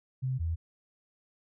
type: tone pair in turn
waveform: sine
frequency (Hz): 130 / 82.42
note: C3 / E2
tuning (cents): -11 / 0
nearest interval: minor sixth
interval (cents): 789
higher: first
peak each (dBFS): -28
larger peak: neither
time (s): 0.22-0.39 / 0.39-0.56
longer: neither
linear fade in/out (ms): 20
effects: none